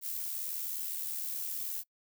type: noise with amplitude modulation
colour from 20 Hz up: violet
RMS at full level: -35 dBFS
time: 0.01-1.84 s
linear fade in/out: 50 ms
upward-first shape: sine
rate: 79.3 Hz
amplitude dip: 45%
effects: noise-tail reverb RT60 0.1 s tail -24 dB re dry